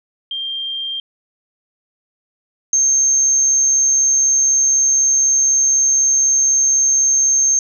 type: tone pair in turn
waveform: sine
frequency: 3184 / 6368 Hz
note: G7 / G8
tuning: +26 / +26 cents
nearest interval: octave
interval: 1200 cents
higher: second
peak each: -21 / -11 dBFS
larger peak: second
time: 0.31-1 / 2.73-7.59 s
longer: second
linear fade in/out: 2 ms
effects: none